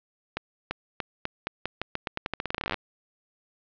accelerating click train, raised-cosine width 0.3 ms, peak -12 dBFS, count 26, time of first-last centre 0.37-2.743 s, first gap 340 ms, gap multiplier 0.86, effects low-pass 4000 Hz 12 dB/octave

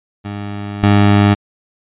20% pulse tone with level steps, 102 Hz, G#2, 31 cents flat, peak -18 / -3 dBFS, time 0.24-1.35 s, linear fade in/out 20 ms, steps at 0.83 s, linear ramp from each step 2 ms, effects resampled to 8000 Hz

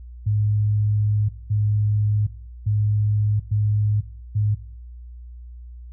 sine tone bursts at uneven times, 105 Hz, G#2, 19 cents sharp, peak -17 dBFS, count 5, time 0.26-1.29 / 1.5-2.27 / 2.66-3.4 / 3.51-4.01 / 4.35-4.55 s, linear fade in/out 10 ms, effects noise-tail reverb RT60 0.7 s tail -23 dB re dry + added 60 Hz sine -36 dBFS peak until 5.92 s

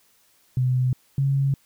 sine tone pair in turn, 127.2 / 137.53 Hz, C3 / C#3, -48 / -13 cents, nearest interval minor second, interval 135 cents, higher second, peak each -18 dBFS, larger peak neither, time 0.57-0.93 / 1.18-1.54 s, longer neither, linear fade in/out 2 ms, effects white hiss -61 dBFS RMS until 1.65 s

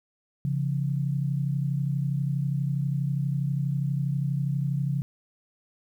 sine tone pair together, 137.67 / 170 Hz, C#3 / F3, -12 / -46 cents, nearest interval major third, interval 366 cents, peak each -25 / -30 dBFS, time 0.45-5.02 s, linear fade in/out 0 ms, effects 10-bit

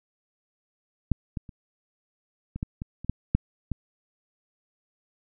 clicks, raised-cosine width 5 ms, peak -9 / -18 / -30 / -21 / -16 / -20 / -26 / -11 / -7 / -16 dBFS, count 10, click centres 1.117 / 1.372 / 1.492 / 2.56 / 2.629 / 2.819 / 3.046 / 3.096 / 3.35 / 3.717 s, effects none

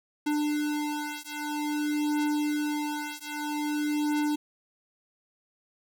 square beating tone pair, 297.5 / 298.01 Hz, D4 / D4, +22 / +25 cents, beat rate 0.51 Hz, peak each -31 / -31 dBFS, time 0.26-4.36 s, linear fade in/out 10 ms, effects none

